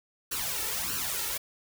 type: noise with flanger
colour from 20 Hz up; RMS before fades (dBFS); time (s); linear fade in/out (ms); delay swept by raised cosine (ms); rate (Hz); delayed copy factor
white; -32; 0.31-1.38; 10; 0.68 to 2.28; 1.6; +0.8
effects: none